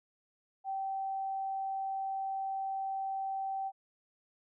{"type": "tone", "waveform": "sine", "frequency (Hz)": 775, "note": "G5", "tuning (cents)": -20, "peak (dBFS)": -33, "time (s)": [0.64, 3.72], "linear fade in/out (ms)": 50, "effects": []}